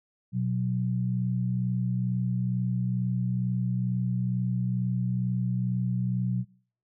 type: tone pair together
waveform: sine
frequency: 122.78 / 185 Hz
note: B2 / F#3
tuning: -10 / 0 cents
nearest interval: perfect fifth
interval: 710 cents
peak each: -27 / -28 dBFS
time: 0.32-6.45 s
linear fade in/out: 50 ms
effects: noise-tail reverb RT60 0.5 s tail -23 dB re dry